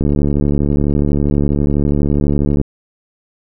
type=click train; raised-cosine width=3 ms; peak=-3 dBFS; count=189; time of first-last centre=0.01-2.614 s; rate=72.2 Hz; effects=none